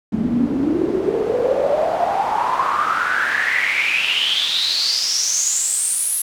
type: noise with band-pass filter sweep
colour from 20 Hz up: pink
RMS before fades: -19 dBFS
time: 0.12-6.22 s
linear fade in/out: 5 ms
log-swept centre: 210 to 11000 Hz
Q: 9.1
effects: none